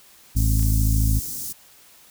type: harmonic tone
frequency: 53.7 Hz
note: A1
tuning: 41 cents flat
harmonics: 1 / 2 / 3 / 4 / 5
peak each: -18 / -21 / -33 / -33 / -32 dBFS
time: 0.35-1.2 s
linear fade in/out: 20 ms
type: band-stop noise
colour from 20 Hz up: white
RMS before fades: -31 dBFS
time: 0.36-1.53 s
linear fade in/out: 10 ms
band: 320 to 5500 Hz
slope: 24 dB/octave
type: clicks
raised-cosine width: 0.2 ms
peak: -26 dBFS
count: 2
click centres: 0.595 / 0.629 s
effects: white hiss -51 dBFS RMS until 2.1 s

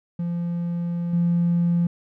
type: tone with level steps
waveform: triangle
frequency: 172.1 Hz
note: F3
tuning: 25 cents flat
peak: -21 / -14 dBFS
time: 0.19-1.87 s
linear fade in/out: 5 ms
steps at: 1.13 s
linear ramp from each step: 5 ms
effects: tanh soft clip ceiling -14 dBFS

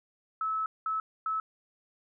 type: tone bursts at uneven times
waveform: sine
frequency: 1300 Hz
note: E6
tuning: 24 cents flat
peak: -28 dBFS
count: 3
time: 0.41-0.66 / 0.86-1 / 1.26-1.4 s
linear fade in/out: 2 ms
effects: none

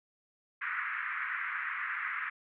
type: band-pass noise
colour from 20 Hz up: white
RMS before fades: -36 dBFS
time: 0.61-2.3 s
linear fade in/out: 10 ms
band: 1200 to 2100 Hz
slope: 48 dB/octave
effects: none

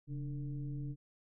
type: tone with frequency modulation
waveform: sine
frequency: 138 Hz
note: C#3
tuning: 7 cents flat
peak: -37 dBFS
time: 0.07-0.96 s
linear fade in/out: 50 ms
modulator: 158 Hz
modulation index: 0.72
effects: none

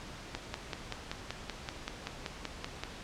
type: click train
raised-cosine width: 0.2 ms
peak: -18 dBFS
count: 14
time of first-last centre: 0.35-2.836 s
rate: 5.23 Hz
effects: pink hiss -46 dBFS RMS until 3.03 s + low-pass 6000 Hz 12 dB/octave

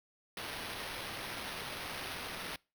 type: noise with sample-and-hold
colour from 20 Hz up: white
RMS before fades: -42 dBFS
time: 0.37-2.56 s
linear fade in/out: 2 ms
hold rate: 7350 Hz
effects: noise-tail reverb RT60 0.3 s tail -25 dB re dry

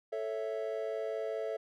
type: chord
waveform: triangle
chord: A major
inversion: none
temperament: equal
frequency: 440 / 554.4 / 659.3 Hz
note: A4 / C#5 / E5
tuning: 0 / 0 / 0 cents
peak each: -35 / -38 / -36 dBFS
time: 0.12-1.57 s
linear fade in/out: 10 ms
effects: none

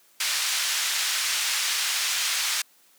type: band-pass noise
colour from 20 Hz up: white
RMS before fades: -26 dBFS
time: 0.2-2.62 s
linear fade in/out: 5 ms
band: 1500 to 6400 Hz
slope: 12 dB/octave
effects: white hiss -59 dBFS RMS until 2.98 s + high-pass 200 Hz 12 dB/octave

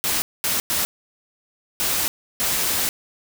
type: noise bursts at uneven times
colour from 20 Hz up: white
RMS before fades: -22 dBFS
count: 5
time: 0.04-0.22 / 0.44-0.6 / 0.7-0.85 / 1.8-2.08 / 2.4-2.89 s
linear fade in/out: 0 ms
effects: none

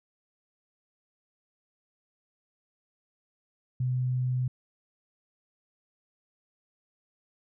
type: tone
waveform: sine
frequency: 126.7 Hz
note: B2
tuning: 45 cents sharp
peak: -25 dBFS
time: 3.8-4.48 s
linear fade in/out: 5 ms
effects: none

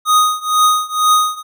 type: tone with tremolo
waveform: square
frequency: 1244.5 Hz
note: D#6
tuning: in tune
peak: -8 dBFS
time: 0.05-1.43 s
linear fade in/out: 50 ms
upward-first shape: triangle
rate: 2.1 Hz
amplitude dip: 95%
effects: none

